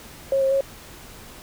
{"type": "tone with pitch steps", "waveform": "sine", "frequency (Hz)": [543, 536, 546], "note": ["C#5", "C5", "C#5"], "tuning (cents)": [-36, 42, -26], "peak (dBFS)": -17, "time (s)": [0.32, 0.608], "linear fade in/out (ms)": 2, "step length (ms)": 96, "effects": ["pink hiss -43 dBFS RMS until 1.42 s"]}